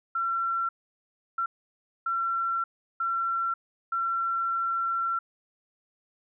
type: tone bursts at uneven times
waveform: sine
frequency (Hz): 1357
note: E6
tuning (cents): +50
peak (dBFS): -25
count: 5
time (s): 0.15-0.69 / 1.38-1.46 / 2.06-2.64 / 3-3.54 / 3.92-5.19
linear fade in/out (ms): 5
effects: none